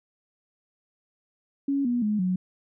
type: tone with pitch steps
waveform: sine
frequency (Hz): 278.3 / 242.3 / 210.9 / 183.61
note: C#4 / B3 / G#3 / F#3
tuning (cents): +7 / -33 / +27 / -13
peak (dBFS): -22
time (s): 1.68-2.36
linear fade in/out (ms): 5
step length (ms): 170
effects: none